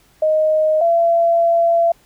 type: tone pair in turn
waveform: sine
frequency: 622.3 / 676.4 Hz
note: D#5 / E5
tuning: 0 / +44 cents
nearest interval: minor second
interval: 144 cents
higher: second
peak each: -12 / -11 dBFS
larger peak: second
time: 0.22-0.81 / 0.81-1.92 s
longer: second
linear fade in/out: 5 ms
effects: pink hiss -54 dBFS RMS until 2.05 s